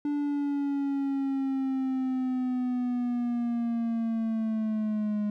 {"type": "linear sweep", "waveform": "triangle", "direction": "down", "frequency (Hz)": [292.1, 207.7], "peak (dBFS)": -24, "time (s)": [0.05, 5.3], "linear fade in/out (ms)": 2, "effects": []}